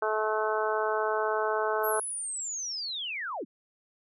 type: harmonic tone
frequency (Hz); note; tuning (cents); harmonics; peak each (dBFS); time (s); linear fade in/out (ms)
216.1; A3; -31; 2 / 3 / 4 / 5 / 6 / 7; -30 / -32 / -33 / -34 / -35 / -35; 0.02-2; 5
type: linear sweep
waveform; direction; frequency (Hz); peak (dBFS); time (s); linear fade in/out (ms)
sine; down; 11800 to 172.2; -32; 1.83-3.45; 20
effects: none